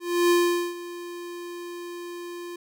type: tone with ADSR envelope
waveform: square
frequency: 348.6 Hz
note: F4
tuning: 3 cents flat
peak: -17 dBFS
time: 0-2.56 s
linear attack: 300 ms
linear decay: 440 ms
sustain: -18 dB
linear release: 4 ms
effects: none

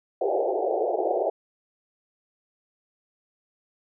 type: band-pass noise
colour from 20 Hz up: pink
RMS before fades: -25 dBFS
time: 0.21-1.3 s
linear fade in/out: 5 ms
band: 350 to 800 Hz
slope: 96 dB/octave
effects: none

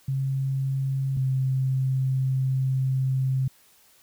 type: tone pair in turn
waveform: sine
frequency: 134.8 / 131.87 Hz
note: C#3 / C3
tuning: -48 / +14 cents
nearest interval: unison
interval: 38 cents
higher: first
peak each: -23 / -21 dBFS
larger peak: second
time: 0.08-1.17 / 1.17-3.48 s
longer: second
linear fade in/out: 5 ms
effects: white hiss -58 dBFS RMS until 4.02 s

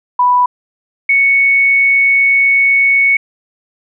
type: tone pair in turn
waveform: sine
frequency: 987.8 / 2218 Hz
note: B5 / C#7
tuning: 0 / 0 cents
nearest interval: octave + major second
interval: 1400 cents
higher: second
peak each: -7 dBFS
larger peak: neither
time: 0.19-0.46 / 1.09-3.17 s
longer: second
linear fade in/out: 5 ms
effects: none

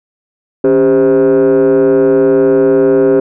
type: tone with frequency modulation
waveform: sine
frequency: 397.9 Hz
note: G4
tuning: 26 cents sharp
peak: -3 dBFS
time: 0.64-3.2 s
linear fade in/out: 5 ms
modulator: 122 Hz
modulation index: 0.99
effects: tanh soft clip ceiling -5 dBFS

